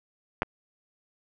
clicks, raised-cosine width 0.5 ms, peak -8 / -23 dBFS, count 2, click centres 0.421 / 0.431 s, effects none

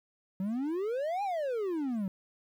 triangle exponential two-way sweep, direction up then down, 183.4 to 833 to 183.4 Hz, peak -28 dBFS, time 0.4-2.08 s, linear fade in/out 2 ms, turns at 1.23 s, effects 11-bit

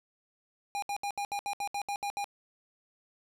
square tone bursts, 810 Hz, G#5, 43 cents flat, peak -32 dBFS, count 11, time 0.75-2.243 s, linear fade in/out 0 ms, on 73 ms, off 69 ms, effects low-pass 12000 Hz 12 dB/octave

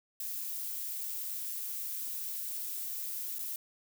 violet noise with dropouts, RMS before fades -38 dBFS, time 0.2-3.56 s, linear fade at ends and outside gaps 2 ms, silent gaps 3.386-3.391 s, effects none

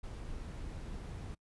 brown noise, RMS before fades -43 dBFS, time 0.03-1.35 s, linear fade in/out 10 ms, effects noise-tail reverb RT60 0.1 s tail -25 dB re dry + resampled to 24000 Hz

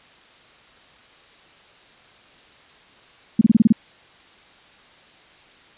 sine tone bursts, 220 Hz, A3, in tune, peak -8 dBFS, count 7, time 3.39-3.725 s, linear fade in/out 5 ms, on 23 ms, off 29 ms, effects white hiss -50 dBFS RMS until 5.77 s + resampled to 8000 Hz

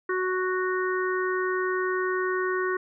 harmonic tone, 370 Hz, F#4, in tune, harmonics 1 / 3 / 4 / 5, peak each -26 / -31 / -32 / -33 dBFS, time 0.09-2.77 s, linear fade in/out 5 ms, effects none

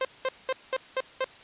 sawtooth tone bursts, 523.3 Hz, C5, in tune, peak -21 dBFS, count 6, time 0.01-1.244 s, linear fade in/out 2 ms, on 39 ms, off 200 ms, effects white hiss -50 dBFS RMS until 1.43 s + resampled to 8000 Hz

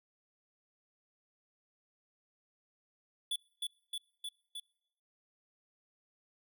square tone with echo, 3447 Hz, A7, 36 cents flat, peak -33 dBFS, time 3.31-3.36 s, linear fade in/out 5 ms, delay 310 ms, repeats 4, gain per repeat -2 dB, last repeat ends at 4.6 s, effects noise-tail reverb RT60 0.9 s tail -26 dB re dry

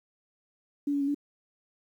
sine tone with pitch steps, 286.8 / 283.9 / 278.5 / 288.1 Hz, D4 / C#4 / C#4 / D4, -41 / +41 / +8 / -33 cents, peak -25 dBFS, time 0.87-1.146 s, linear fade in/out 5 ms, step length 69 ms, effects 10-bit

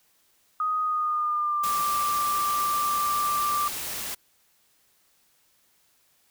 sine tone with pitch glide, 1248 to 1178 Hz, D#6 to D6, +5 to +5 cents, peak -23 dBFS, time 0.6-3.68 s, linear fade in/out 2 ms, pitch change -100 cents, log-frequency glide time 0.82-1.74 s
white noise, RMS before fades -33 dBFS, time 1.63-4.15 s, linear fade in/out 10 ms
effects white hiss -65 dBFS RMS until 6.3 s

